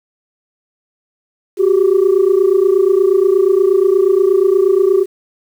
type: tone pair together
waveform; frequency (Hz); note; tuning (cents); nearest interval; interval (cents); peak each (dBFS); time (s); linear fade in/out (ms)
sine; 370 / 398.4; F#4 / G4; 0 / +28; minor second; 128; -10; 1.57-5.06; 50
effects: tanh soft clip ceiling -4 dBFS + 7-bit